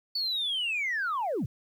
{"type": "linear sweep", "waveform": "sine", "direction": "down", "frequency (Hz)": [4518, 87.31], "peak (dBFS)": -26, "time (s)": [0.15, 1.46], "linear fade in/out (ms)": 5, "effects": ["tanh soft clip ceiling -24 dBFS", "10-bit"]}